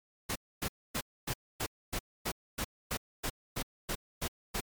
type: noise bursts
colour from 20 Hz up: pink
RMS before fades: -34 dBFS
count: 14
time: 0.29-4.608 s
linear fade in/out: 10 ms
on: 67 ms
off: 260 ms
effects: MP3 96 kbps